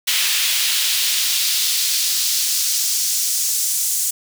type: noise with high-pass filter sweep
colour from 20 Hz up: pink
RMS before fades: -19 dBFS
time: 0.07-4.11 s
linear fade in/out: 10 ms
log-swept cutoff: 2700 to 7300 Hz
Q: 1.4
effects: none